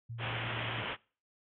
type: tone with tremolo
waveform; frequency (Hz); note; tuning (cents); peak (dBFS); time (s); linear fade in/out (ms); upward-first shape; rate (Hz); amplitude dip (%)
sine; 116; A#2; -8; -38; 0.09-0.83; 10; triangle; 8.9; 25
type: low-pass noise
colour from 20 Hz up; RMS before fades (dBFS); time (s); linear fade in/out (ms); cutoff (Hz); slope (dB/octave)
white; -38; 0.18-0.97; 50; 3300; 96
effects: noise-tail reverb RT60 0.4 s tail -24 dB re dry + high-pass 60 Hz 12 dB/octave